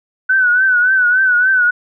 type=tone with vibrato; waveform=sine; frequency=1498 Hz; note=F#6; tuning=21 cents sharp; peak=-9 dBFS; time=0.29-1.71 s; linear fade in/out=10 ms; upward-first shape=triangle; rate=3.5 Hz; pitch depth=82 cents each way; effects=none